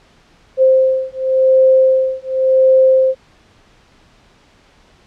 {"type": "beating tone pair", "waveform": "sine", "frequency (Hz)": [523.3, 524.21], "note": ["C5", "C5"], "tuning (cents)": [0, 3], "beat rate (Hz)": 0.91, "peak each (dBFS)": -12, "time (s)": [0.57, 3.15], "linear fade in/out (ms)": 50, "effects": ["pink hiss -50 dBFS RMS until 5.06 s", "low-pass 5000 Hz 12 dB/octave"]}